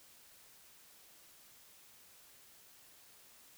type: silence
effects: white hiss -61 dBFS RMS until 3.57 s